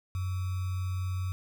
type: tone with sample-and-hold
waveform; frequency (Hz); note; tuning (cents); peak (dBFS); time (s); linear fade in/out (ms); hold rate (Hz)
sine; 92.4; F#2; -2; -29; 0.15-1.32; 0; 1225
effects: none